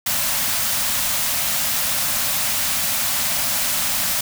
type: band-stop noise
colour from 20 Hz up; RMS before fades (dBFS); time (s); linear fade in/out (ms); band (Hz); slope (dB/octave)
white; -21; 0.06-4.21; 5; 280 to 530; 96
effects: none